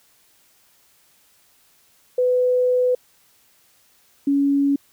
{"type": "tone pair in turn", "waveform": "sine", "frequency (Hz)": [500, 280.6], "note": ["B4", "C#4"], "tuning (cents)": [21, 21], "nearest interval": "minor seventh", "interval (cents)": 1000, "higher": "first", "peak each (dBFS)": -15, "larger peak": "neither", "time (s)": [[2.18, 2.95], [4.27, 4.76]], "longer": "first", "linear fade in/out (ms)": 5, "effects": ["white hiss -58 dBFS RMS until 4.92 s"]}